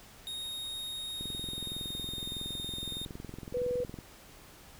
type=tone with pitch glide; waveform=45% pulse; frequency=3729 to 3680 Hz; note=A#7 to A#7; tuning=0 to -23 cents; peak=-36 dBFS; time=0.27-3.05 s; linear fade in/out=0 ms; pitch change=-23 cents; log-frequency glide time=1.27-2.4 s
type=click train; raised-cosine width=3 ms; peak=-29 dBFS; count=61; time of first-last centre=1.21-3.988 s; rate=21.6 Hz
type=tone; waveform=sine; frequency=493.9 Hz; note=B4; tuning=in tune; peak=-29 dBFS; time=3.54-3.84 s; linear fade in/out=5 ms
effects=pink hiss -54 dBFS RMS until 4.79 s